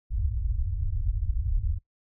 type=low-pass noise; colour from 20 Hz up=pink; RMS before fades=-27 dBFS; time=0.1-1.79 s; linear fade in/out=20 ms; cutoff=100 Hz; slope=48 dB/octave; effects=noise-tail reverb RT60 0.1 s tail -18 dB re dry